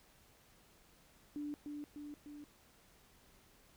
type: tone with echo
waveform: sine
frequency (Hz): 293.7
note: D4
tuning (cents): 0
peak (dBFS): -39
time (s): 1.36-1.54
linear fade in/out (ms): 0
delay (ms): 300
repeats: 3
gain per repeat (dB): -3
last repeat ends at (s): 2.44
effects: pink hiss -66 dBFS RMS until 3.76 s